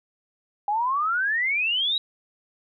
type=exponential sweep; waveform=sine; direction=up; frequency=802 to 3905 Hz; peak=-21 dBFS; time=0.68-1.98 s; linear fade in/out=2 ms; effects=none